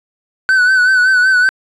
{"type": "tone with vibrato", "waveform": "triangle", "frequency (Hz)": 1507, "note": "F#6", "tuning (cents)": 31, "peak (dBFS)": -6, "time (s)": [0.49, 1.49], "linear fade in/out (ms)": 0, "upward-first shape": "sine", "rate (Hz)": 5.3, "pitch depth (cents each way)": 48, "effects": ["resampled to 24000 Hz"]}